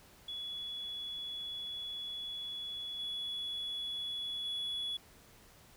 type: tone with level steps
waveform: sine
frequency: 3391 Hz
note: G#7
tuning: 35 cents sharp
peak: -38 / -35 / -33 dBFS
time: 0.28-4.97 s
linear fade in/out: 5 ms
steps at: 2.99 / 4.45 s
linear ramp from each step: 5 ms
effects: tanh soft clip ceiling -33 dBFS + pink hiss -60 dBFS RMS until 5.76 s